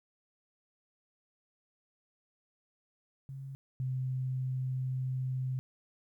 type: tone pair in turn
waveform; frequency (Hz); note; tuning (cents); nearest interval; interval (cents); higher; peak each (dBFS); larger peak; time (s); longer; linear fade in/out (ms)
sine; 135.5 / 129.54; C#3 / C3; -39 / -17; minor second; 78; first; -40 / -31; second; 3.29-3.55 / 3.8-5.59; second; 0
effects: 12-bit